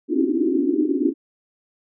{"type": "band-pass noise", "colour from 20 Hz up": "pink", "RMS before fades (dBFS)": -20, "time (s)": [0.08, 1.14], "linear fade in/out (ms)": 50, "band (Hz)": [260, 380], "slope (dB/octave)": 96, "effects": []}